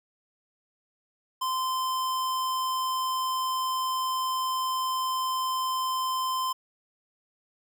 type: tone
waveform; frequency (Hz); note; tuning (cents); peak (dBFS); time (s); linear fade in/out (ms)
square; 1035; C6; -19; -27; 1.41-6.53; 10
effects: none